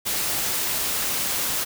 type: noise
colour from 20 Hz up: white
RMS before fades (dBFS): -25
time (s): 0.05-1.65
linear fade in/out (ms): 20
effects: none